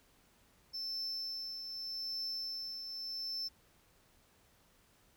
triangle tone with tremolo, 5310 Hz, E8, 12 cents sharp, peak -35 dBFS, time 0.73-3.49 s, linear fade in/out 20 ms, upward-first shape triangle, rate 0.83 Hz, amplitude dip 50%, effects pink hiss -68 dBFS RMS until 5.16 s

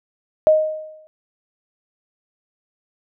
sine tone with exponential decay, 622.3 Hz, D#5, in tune, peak -7 dBFS, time 0.47-1.07 s, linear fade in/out 0 ms, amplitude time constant 130 ms, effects none

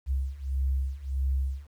sine beating tone pair, 66 / 67.6 Hz, C2 / C#2, +16 / -43 cents, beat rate 1.6 Hz, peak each -30 / -28 dBFS, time 0.06-1.67 s, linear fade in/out 50 ms, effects 10-bit

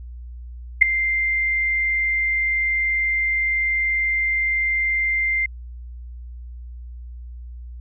sine tone with ADSR envelope, 2093 Hz, C7, in tune, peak -3 dBFS, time 0.81-5.46 s, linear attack 14 ms, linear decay 3 ms, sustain -15 dB, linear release 4 ms, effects added 60 Hz sine -33 dBFS peak until 7.8 s

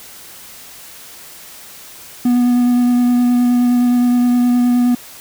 triangle tone with vibrato, 244.5 Hz, B3, 17 cents flat, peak -8 dBFS, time 2.25-4.95 s, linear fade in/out 5 ms, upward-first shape sine, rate 9.6 Hz, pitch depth 12 cents each way, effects white hiss -37 dBFS RMS until 5.2 s

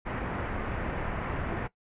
pink low-pass noise, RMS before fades -33 dBFS, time 0.05-1.68 s, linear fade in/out 20 ms, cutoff 2100 Hz, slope 24 dB/octave, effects noise-tail reverb RT60 0.1 s tail -18 dB re dry + resampled to 8000 Hz

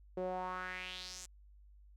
sawtooth tone with band-pass filter sweep, 183.3 Hz, F#3, 16 cents flat, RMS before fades -42 dBFS, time 0.17-1.26 s, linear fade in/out 5 ms, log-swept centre 450 to 7600 Hz, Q 3.5, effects added 50 Hz sine -57 dBFS peak until 1.96 s

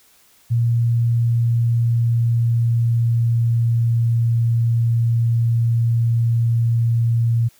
sine tone with pitch glide, 117.5 to 116.35 Hz, A#2 to A#2, +14 to -3 cents, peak -14 dBFS, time 0.5-7.49 s, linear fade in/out 20 ms, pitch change -17 cents, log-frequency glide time 0.82-4.34 s, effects white hiss -54 dBFS RMS until 7.59 s

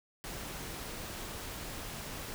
pink noise, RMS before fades -42 dBFS, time 0.24-2.34 s, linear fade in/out 0 ms, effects none

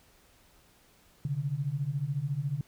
sine beating tone pair, 132.6 / 146.6 Hz, C3 / D3, +23 / -3 cents, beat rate 14 Hz, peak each -33 / -31 dBFS, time 1.25-2.61 s, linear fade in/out 2 ms, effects pink hiss -62 dBFS RMS until 2.67 s

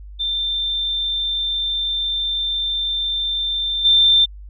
sine tone with level steps, 3574 Hz, A7, 26 cents sharp, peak -19 / -10 dBFS, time 0.19-4.26 s, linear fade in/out 20 ms, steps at 3.84 s, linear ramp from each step 20 ms, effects added 50 Hz sine -34 dBFS peak until 4.49 s

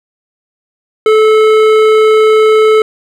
triangle tone with hard clipping, 434.3 Hz, A4, 23 cents flat, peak -6 dBFS, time 1.06-2.82 s, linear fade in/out 2 ms, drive 16 dB, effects none

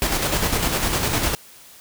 pink noise with tremolo, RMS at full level -20 dBFS, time 0.02-1.35 s, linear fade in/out 0 ms, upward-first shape square, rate 9.9 Hz, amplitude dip 40%, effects white hiss -46 dBFS RMS until 1.8 s

